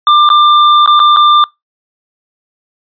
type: tone with dropouts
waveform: square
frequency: 1191 Hz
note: D6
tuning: 24 cents sharp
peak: -4 dBFS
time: 0.07-1.44 s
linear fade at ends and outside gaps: 1 ms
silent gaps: 0.29-0.301 / 0.861-0.875 / 0.994-1 / 1.163-1.169 s
effects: noise-tail reverb RT60 0.2 s tail -26 dB re dry + resampled to 11025 Hz